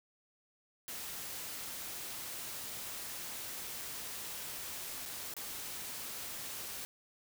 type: noise with dropouts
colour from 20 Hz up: white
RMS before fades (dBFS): -43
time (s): 0.88-6.85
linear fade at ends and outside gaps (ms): 0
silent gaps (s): 5.055-5.059 / 5.339-5.366
effects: none